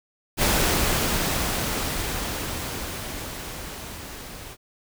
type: noise with level ramp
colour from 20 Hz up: pink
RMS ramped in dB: -20 to -40 dBFS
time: 0.37-4.57 s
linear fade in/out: 50 ms
effects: none